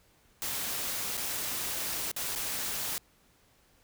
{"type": "noise with dropouts", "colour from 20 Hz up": "white", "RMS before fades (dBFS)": -34, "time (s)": [0.42, 2.98], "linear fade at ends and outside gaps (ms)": 0, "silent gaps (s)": [[1.17, 1.176], [2.115, 2.164], [2.352, 2.359]], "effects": ["pink hiss -65 dBFS RMS until 3.83 s"]}